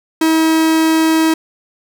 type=tone; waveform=45% pulse; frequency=320.6 Hz; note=E4; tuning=48 cents flat; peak=-10 dBFS; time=0.21-1.34 s; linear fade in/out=5 ms; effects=none